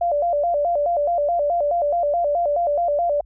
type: tone with vibrato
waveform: sine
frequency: 635 Hz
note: D#5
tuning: 35 cents sharp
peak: -17 dBFS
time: 0.01-3.21 s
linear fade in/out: 5 ms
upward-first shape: square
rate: 4.7 Hz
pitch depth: 150 cents each way
effects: added 50 Hz sine -46 dBFS peak until 3.25 s